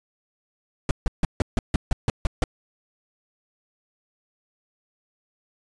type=noise bursts; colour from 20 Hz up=brown; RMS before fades=-19 dBFS; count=10; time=0.89-2.44 s; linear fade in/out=2 ms; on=20 ms; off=150 ms; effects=resampled to 22050 Hz